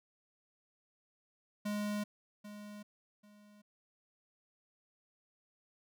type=tone with echo; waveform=square; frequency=207.7 Hz; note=G#3; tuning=in tune; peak=-35 dBFS; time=1.65-2.04 s; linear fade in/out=10 ms; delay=790 ms; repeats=2; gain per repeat=-12 dB; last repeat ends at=3.62 s; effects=none